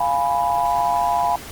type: chord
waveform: sine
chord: F diminished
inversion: none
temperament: equal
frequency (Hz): 698.5 / 830.6 / 987.8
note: F5 / Ab5 / Cb6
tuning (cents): 0 / 0 / 0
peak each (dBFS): -21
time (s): 0-1.36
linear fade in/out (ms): 5
effects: pink hiss -36 dBFS RMS until 1.51 s + Opus 32 kbps